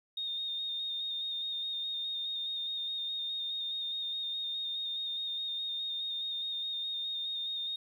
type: tone with vibrato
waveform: triangle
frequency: 3679 Hz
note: A#7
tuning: 24 cents flat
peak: -30 dBFS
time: 0.17-7.76 s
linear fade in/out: 5 ms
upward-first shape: square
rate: 4.8 Hz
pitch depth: 19 cents each way
effects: tanh soft clip ceiling -32 dBFS + 12-bit